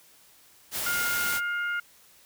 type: noise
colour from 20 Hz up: white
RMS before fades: -31 dBFS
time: 0.71-1.41 s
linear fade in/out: 50 ms
type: harmonic tone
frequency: 708 Hz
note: F5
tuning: 23 cents sharp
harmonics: 2 / 3 / 4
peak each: -27 / -38 / -42 dBFS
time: 0.86-1.8 s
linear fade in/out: 5 ms
effects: white hiss -57 dBFS RMS until 2.25 s